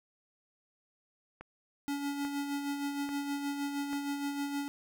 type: click train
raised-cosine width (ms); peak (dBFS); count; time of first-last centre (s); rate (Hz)
0.5; -30; 4; 1.41-3.931; 1.19
type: tone with tremolo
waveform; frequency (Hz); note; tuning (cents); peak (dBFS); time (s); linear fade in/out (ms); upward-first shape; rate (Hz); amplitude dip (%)
square; 283.7; C#4; +40; -32; 1.88-4.68; 0; sine; 6.4; 45
effects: none